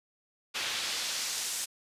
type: noise with band-pass filter sweep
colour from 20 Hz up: pink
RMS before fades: -34 dBFS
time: 0.54-1.66 s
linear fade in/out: 20 ms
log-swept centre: 3100 to 7700 Hz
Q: 0.99
effects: resampled to 32000 Hz